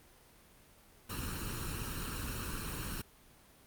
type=noise with comb filter; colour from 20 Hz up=pink; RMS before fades=-39 dBFS; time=1.09-3.02 s; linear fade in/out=10 ms; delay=0.72 ms; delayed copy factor=+0.8; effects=pink hiss -61 dBFS RMS until 3.66 s + Opus 32 kbps